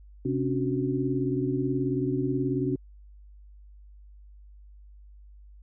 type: tone cluster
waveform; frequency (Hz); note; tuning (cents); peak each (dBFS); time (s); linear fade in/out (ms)
sine; 131.6 / 268.2 / 286.7 / 369.9; C3 / C4 / D4 / F#4; +10 / +43 / -42 / 0; -30; 0.25-2.76; 5
effects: added 50 Hz sine -47 dBFS peak until 5.62 s